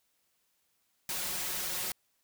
white noise with comb filter, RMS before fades -35 dBFS, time 1.09-1.92 s, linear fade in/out 2 ms, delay 5.5 ms, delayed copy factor +0.85, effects white hiss -75 dBFS RMS until 2.23 s

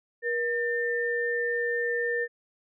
sine tone pair together, 476.5 / 1799 Hz, A#4 / A6, +38 / +38 cents, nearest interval octave + major seventh, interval 2300 cents, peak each -28 dBFS, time 0.22-2.28 s, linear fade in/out 50 ms, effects none

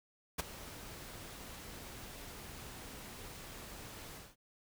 pink noise with ADSR envelope, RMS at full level -32 dBFS, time 0.38-4.36 s, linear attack 17 ms, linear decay 14 ms, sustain -17 dB, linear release 200 ms, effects none

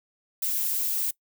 violet noise, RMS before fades -27 dBFS, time 0.42-1.11 s, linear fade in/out 5 ms, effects noise-tail reverb RT60 0.1 s tail -22 dB re dry

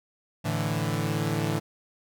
sawtooth chord, A suspended fourth, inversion none, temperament equal, 110 / 146.83 / 164.81 Hz, A2 / D3 / E3, 0 / 0 / 0 cents, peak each -26 dBFS, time 0.44-1.6 s, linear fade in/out 20 ms, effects none

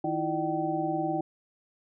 sine tone cluster, 158.2 / 319.6 / 339.4 / 600 / 768 Hz, D#3 / D#4 / F4 / D5 / G5, +29 / +47 / -49 / +37 / -36 cents, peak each -37 / -31 / -34 / -35 / -31 dBFS, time 0.04-1.21 s, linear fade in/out 5 ms, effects none

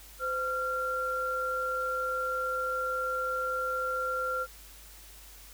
sine tone pair together, 513 / 1378.3 Hz, C5 / F6, -34 / -23 cents, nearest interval octave + perfect fourth, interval 1711 cents, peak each -34 / -30 dBFS, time 0.19-4.47 s, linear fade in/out 50 ms, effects added 50 Hz sine -52 dBFS peak until 5.53 s + white hiss -52 dBFS RMS until 5.53 s

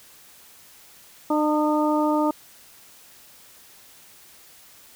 harmonic tone with a mistuned harmonic, 302.2 Hz, D4, 50 cents sharp, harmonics 1 / 2 / 3 / 4, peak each -21 / -25 / -25 / -29 dBFS, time 1.3-2.31 s, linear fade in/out 5 ms, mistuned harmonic 4, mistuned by +21 cents, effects white hiss -50 dBFS RMS until 4.95 s

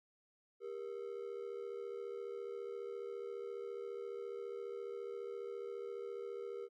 triangle ring-modulated tone, 435.3 Hz, A4, 19 cents flat, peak -37 dBFS, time 0.6-6.69 s, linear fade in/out 50 ms, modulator 37.3 Hz, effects none

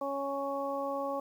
harmonic tone, 277.5 Hz, C#4, 2 cents sharp, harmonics 1 / 2 / 3 / 4, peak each -40 / -34 / -39 / -38 dBFS, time 0.01-1.2 s, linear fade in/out 5 ms, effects 10-bit

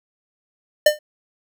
square tone with exponential decay, 602 Hz, D5, 43 cents sharp, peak -7 dBFS, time 0.86-0.99 s, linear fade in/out 5 ms, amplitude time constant 28 ms, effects none

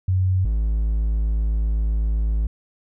sine / triangle tone pair in turn, 93.2 / 53.92 Hz, F#2 / A1, +13 / -34 cents, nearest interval major sixth, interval 947 cents, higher first, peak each -16 dBFS, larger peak neither, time 0.08-0.45 / 0.45-2.47 s, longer second, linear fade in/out 5 ms, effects none

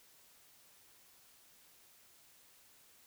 silence, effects white hiss -64 dBFS RMS until 3.06 s

